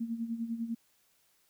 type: tone with tremolo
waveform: sine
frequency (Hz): 230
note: A#3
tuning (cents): -23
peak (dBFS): -30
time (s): 0-0.75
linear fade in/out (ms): 10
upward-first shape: sine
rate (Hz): 10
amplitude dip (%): 70
effects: white hiss -70 dBFS RMS until 1.49 s